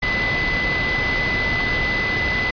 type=tone in noise; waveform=sine; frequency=2007 Hz; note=B6; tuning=27 cents sharp; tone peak=-20 dBFS; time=0.02-2.51 s; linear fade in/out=10 ms; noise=pink; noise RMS=-24 dBFS; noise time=0.02-2.51 s; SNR=+1 dB; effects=resampled to 11025 Hz